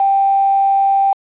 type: tone with quantisation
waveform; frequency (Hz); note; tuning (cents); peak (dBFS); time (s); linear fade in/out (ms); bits
sine; 786; G5; +4; -10; 0-1.13; 2; 5
effects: resampled to 8000 Hz